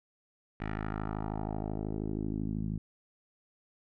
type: tone with low-pass filter sweep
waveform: 10% pulse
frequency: 52.9 Hz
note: G#1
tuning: 33 cents sharp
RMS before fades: -35 dBFS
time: 0.6-2.78 s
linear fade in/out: 5 ms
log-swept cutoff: 2100 to 180 Hz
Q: 2
effects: none